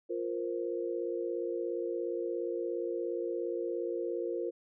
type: chord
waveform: sine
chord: F suspended fourth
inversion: none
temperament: equal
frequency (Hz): 349.2 / 466.2 / 523.3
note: F4 / Bb4 / C5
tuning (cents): 0 / 0 / 0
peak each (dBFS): -35 / -36 / -39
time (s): 0.09-4.51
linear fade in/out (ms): 20
effects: none